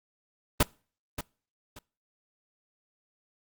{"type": "noise with echo", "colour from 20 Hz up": "pink", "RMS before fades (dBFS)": -20, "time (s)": [0.6, 0.63], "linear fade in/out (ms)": 5, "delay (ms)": 580, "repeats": 2, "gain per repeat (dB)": -13, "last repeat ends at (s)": 1.79, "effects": ["noise-tail reverb RT60 0.4 s tail -25 dB re dry", "Opus 32 kbps"]}